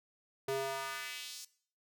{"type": "tone with high-pass filter sweep", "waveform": "square", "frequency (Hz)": 135.1, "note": "C#3", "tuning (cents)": -44, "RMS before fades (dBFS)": -40, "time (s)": [0.48, 1.45], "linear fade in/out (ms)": 5, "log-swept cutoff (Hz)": [350, 6100], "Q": 1.6, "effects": ["noise-tail reverb RT60 0.5 s tail -18 dB re dry"]}